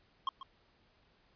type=tone with echo; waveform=square; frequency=1072 Hz; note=C6; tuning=42 cents sharp; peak=-31 dBFS; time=0.27-0.29 s; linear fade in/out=2 ms; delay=140 ms; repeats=1; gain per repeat=-13 dB; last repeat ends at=0.43 s; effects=pink hiss -69 dBFS RMS until 1.35 s + resampled to 11025 Hz